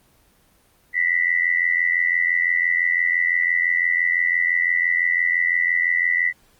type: tone with amplitude modulation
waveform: sine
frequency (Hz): 1975.5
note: B6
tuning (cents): 0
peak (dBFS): -13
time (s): 0.93-6.33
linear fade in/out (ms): 50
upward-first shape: sine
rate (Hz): 85.9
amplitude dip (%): 85
effects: pink hiss -58 dBFS RMS until 6.59 s + Opus 24 kbps